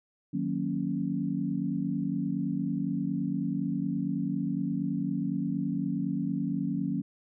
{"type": "chord", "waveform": "sine", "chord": "D# minor seventh", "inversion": "none", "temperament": "equal", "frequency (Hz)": [155.56, 185, 233.1, 277.2], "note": ["D#3", "F#3", "A#3", "C#4"], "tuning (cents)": [0, 0, 0, 0], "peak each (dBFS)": [-35, -32, -34, -32], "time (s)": [0.33, 7.02], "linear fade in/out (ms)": 10, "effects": []}